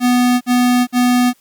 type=tone bursts; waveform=square; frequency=246.9 Hz; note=B3; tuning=in tune; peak=-11 dBFS; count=3; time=0-1.334 s; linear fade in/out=50 ms; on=410 ms; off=52 ms; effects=white hiss -55 dBFS RMS until 1.4 s + Opus 48 kbps